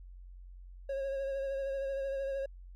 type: tone with vibrato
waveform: triangle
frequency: 545 Hz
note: C#5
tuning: 29 cents flat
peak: -31 dBFS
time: 0.89-2.46 s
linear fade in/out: 5 ms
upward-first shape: sine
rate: 13 Hz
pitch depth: 27 cents each way
effects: added 45 Hz sine -47 dBFS peak until 2.75 s